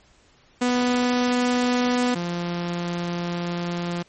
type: tone pair in turn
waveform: sawtooth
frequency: 246.9 / 173.53 Hz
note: B3 / F3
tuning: 0 / -11 cents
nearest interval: tritone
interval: 611 cents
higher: first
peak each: -15 / -21 dBFS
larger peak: first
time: 0.61-2.15 / 2.15-4.03 s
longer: second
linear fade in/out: 10 ms
effects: pink hiss -57 dBFS RMS until 4.08 s + MP3 32 kbps